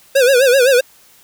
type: tone with vibrato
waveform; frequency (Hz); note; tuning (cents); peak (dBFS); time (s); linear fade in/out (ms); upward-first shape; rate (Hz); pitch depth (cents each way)
square; 517; C5; -21; -9; 0.15-0.81; 10; sine; 7.8; 130
effects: white hiss -48 dBFS RMS until 1.23 s